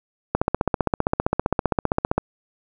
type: click train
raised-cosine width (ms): 1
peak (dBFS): -4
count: 29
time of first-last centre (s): 0.35-2.18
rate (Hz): 15.3
effects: none